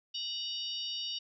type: harmonic tone with a mistuned harmonic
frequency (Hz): 927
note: A#5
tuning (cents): -10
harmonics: 3 / 4 / 5 / 6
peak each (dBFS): -38 / -40 / -42 / -44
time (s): 0.14-1.19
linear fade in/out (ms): 10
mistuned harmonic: 3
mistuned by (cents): +98
effects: none